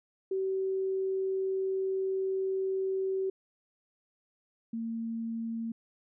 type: tone pair in turn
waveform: sine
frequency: 382.3 / 228 Hz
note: G4 / A#3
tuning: -43 / -38 cents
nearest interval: major sixth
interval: 895 cents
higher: first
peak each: -28 / -32 dBFS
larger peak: first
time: 0.31-3.3 / 4.73-5.72 s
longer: first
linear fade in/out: 5 ms
effects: none